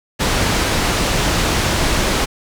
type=low-pass noise; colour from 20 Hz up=pink; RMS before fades=-17 dBFS; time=0.19-2.26 s; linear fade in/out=20 ms; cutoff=7500 Hz; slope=12 dB/octave; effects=none